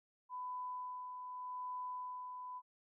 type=tone with tremolo; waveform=sine; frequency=1000 Hz; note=B5; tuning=21 cents sharp; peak=-40 dBFS; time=0.29-2.62 s; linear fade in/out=50 ms; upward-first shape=sine; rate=0.84 Hz; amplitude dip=40%; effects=none

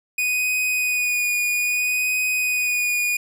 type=tone with vibrato; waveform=45% pulse; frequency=2475 Hz; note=D#7; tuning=10 cents flat; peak=-19 dBFS; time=0.18-3.17 s; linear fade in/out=5 ms; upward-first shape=sine; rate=0.61 Hz; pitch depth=19 cents each way; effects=none

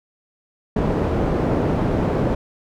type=low-pass noise; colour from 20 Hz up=white; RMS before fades=-20 dBFS; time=0.76-2.35 s; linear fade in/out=5 ms; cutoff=420 Hz; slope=12 dB/octave; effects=none

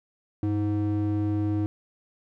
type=ring-modulated tone; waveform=triangle; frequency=207.7 Hz; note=G#3; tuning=in tune; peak=-18 dBFS; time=0.43-1.66 s; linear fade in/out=0 ms; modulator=108 Hz; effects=none

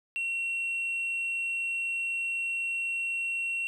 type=tone with tanh clipping; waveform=triangle; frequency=2728 Hz; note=F7; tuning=41 cents flat; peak=-29 dBFS; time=0.16-3.67 s; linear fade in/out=0 ms; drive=6 dB; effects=none

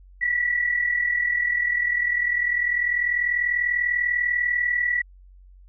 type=tone pair together; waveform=sine; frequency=1911.8 / 1952 Hz; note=A#6 / B6; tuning=+43 / -21 cents; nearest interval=unison; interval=36 cents; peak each=-27 / -21 dBFS; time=0.21-5.02 s; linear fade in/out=10 ms; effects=added 46 Hz sine -46 dBFS peak until 5.68 s

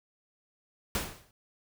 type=noise with exponential decay; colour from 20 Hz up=pink; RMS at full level=-28 dBFS; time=0.95-1.31 s; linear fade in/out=1 ms; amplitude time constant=77 ms; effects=none

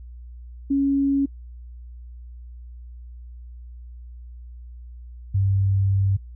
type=tone pair in turn; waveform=sine; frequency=277.2 / 97.67 Hz; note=C#4 / G2; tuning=0 / -6 cents; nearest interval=octave + tritone; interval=1806 cents; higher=first; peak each=-17 dBFS; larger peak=neither; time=0.7-1.26 / 5.34-6.17 s; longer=second; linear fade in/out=10 ms; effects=noise-tail reverb RT60 0.1 s tail -26 dB re dry + added 60 Hz sine -37 dBFS peak until 6.35 s

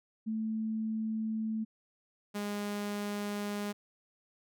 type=tone pair in turn; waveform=sine / sawtooth; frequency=220 / 205.4 Hz; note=A3 / G#3; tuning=0 / -19 cents; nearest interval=minor second; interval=119 cents; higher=first; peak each=-31 / -30 dBFS; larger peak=second; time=0.26-1.65 / 2.34-3.73 s; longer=neither; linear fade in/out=20 ms; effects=none

